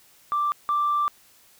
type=tone pair in turn; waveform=sine; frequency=1176 / 1176 Hz; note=D6 / D6; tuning=+2 / +2 cents; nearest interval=unison; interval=0 cents; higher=neither; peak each=-20 / -19 dBFS; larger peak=second; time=0.32-0.52 / 0.69-1.08 s; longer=second; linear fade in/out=0 ms; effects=tanh soft clip ceiling -16 dBFS + white hiss -56 dBFS RMS until 1.59 s